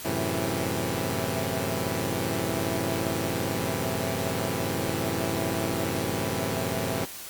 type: chord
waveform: 10% pulse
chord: F# half-diminished seventh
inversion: none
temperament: equal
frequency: 92.5 / 110 / 130.81 / 164.81 Hz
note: F#2 / A2 / C3 / E3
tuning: 0 / 0 / 0 / 0 cents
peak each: -24 dBFS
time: 0.04-7.06 s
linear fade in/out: 20 ms
effects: white hiss -40 dBFS RMS until 7.29 s + Opus 48 kbps